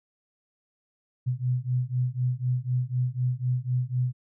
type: beating tone pair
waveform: sine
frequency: 123.7 / 127.7 Hz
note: B2 / C3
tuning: +3 / -42 cents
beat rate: 4 Hz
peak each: -27 dBFS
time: 1.26-4.13 s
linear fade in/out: 20 ms
effects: none